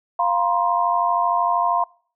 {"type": "chord", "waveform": "sine", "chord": "F suspended fourth", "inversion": "none", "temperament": "equal with one note detuned", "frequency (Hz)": [698.5, 953.6, 1046.5], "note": ["F5", "Bb5", "C6"], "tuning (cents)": [0, 39, 0], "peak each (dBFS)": -21, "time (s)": [0.19, 1.84], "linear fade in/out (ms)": 5, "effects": ["noise-tail reverb RT60 0.5 s tail -25 dB re dry"]}